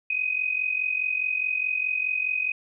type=tone with amplitude modulation; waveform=sine; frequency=2509 Hz; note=D#7; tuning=14 cents sharp; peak=-20 dBFS; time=0.1-2.52 s; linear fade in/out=5 ms; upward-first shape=sine; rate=44.8 Hz; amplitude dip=75%; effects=none